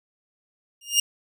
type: tone with exponential growth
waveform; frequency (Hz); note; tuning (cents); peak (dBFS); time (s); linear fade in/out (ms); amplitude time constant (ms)
20% pulse; 2827; F7; +20; -9; 0.81-1; 5; 41
effects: none